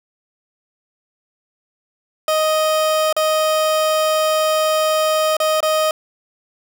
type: tone with dropouts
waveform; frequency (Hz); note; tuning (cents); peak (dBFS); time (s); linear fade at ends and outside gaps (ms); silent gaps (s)
30% pulse; 624; D#5; +5; -12; 2.28-5.91; 2; 3.127-3.165 / 5.368-5.401 / 5.605-5.628
effects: none